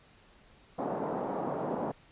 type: band-pass noise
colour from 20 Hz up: white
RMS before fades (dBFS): -34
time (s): 0.78-1.92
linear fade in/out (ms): 10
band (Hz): 150 to 850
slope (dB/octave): 24
effects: pink hiss -60 dBFS RMS until 2.11 s + resampled to 8000 Hz